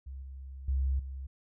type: tone with level steps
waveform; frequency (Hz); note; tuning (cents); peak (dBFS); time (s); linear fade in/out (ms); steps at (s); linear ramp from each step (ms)
sine; 66.8; C2; +36; -39 / -41 / -26 / -37; 0.06-1.27; 10; 0.22 / 0.68 / 0.99; 5
effects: none